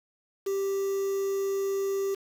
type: tone with quantisation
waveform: triangle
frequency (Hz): 392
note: G4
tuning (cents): 0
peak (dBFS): -24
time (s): 0.46-2.15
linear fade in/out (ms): 10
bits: 7
effects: none